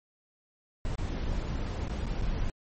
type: noise with dropouts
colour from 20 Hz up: brown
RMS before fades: -31 dBFS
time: 0.85-2.5 s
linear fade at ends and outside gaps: 1 ms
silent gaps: 0.955-0.981 / 1.883-1.895 / 2.058-2.066 / 2.215-2.221 s
effects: MP3 32 kbps